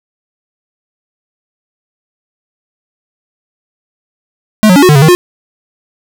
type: tone with pitch steps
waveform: square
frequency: 215.1 / 182.4 / 283.5 / 365.8 / 149.4 / 136.6 / 157.2 / 357 Hz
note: A3 / F#3 / C#4 / F#4 / D3 / C#3 / D#3 / F4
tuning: -39 / -24 / +39 / -20 / +30 / -25 / +18 / +38 cents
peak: -3 dBFS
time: 4.63-5.15 s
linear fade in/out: 0 ms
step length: 65 ms
effects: 7-bit